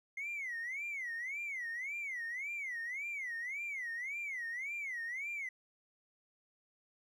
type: tone with vibrato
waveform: triangle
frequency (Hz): 2091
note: C7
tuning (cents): -2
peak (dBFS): -35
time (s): 0.17-5.49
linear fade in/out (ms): 5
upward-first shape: sine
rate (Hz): 1.8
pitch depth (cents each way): 230
effects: tanh soft clip ceiling -34 dBFS